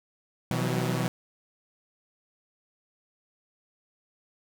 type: tone cluster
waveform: sawtooth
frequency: 125.8 / 162 / 180.3 / 187.8 Hz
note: B2 / E3 / F#3 / F#3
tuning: +32 / -30 / -45 / +26 cents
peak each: -25 / -27 / -31 / -30 dBFS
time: 0.51-1.08 s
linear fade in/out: 0 ms
effects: none